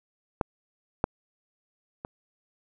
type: clicks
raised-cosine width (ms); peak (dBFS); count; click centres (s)
1; -10 / -8 / -21; 3; 0.412 / 1.041 / 2.049
effects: none